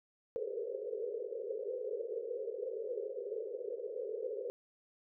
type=band-pass noise; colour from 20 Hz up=white; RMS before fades=-40 dBFS; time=0.36-4.5 s; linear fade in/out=0 ms; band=400 to 520 Hz; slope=96 dB/octave; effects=none